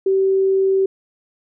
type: tone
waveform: sine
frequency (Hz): 385.1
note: G4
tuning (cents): -31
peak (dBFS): -13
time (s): 0.06-0.86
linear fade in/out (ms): 5
effects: none